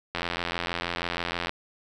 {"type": "click train", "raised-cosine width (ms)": 0.3, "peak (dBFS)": -12, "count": 117, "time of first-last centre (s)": [0.15, 1.494], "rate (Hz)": 86.3, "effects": []}